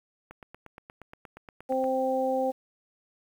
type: click train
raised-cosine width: 0.5 ms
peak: -29 dBFS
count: 14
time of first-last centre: 0.31-1.841 s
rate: 8.49 Hz
type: harmonic tone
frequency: 261.6 Hz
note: C4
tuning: in tune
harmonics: 1 / 2 / 3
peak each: -32 / -26 / -30 dBFS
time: 1.69-2.52 s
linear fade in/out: 20 ms
effects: 9-bit